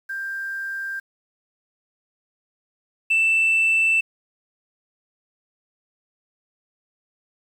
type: tone pair in turn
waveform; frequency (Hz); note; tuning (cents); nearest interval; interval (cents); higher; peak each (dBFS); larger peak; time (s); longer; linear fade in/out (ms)
sine; 1585 / 2659; G6 / E7; +19 / +14; major sixth; 895; second; -26 / -14; second; 0.09-1 / 3.1-4.01; neither; 10
effects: tanh soft clip ceiling -13 dBFS + 8-bit